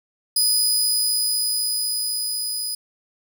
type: tone with level ramp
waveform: 20% pulse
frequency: 4978 Hz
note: D#8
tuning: in tune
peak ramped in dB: -10 to -19 dBFS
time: 0.36-2.75 s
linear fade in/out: 5 ms
effects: none